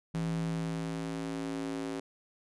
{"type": "tone with high-pass filter sweep", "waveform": "square", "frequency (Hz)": 55, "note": "A1", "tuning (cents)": 0, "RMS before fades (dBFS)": -35, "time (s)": [0.14, 2], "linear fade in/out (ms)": 5, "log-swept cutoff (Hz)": [150, 310], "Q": 2.9, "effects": ["resampled to 24000 Hz"]}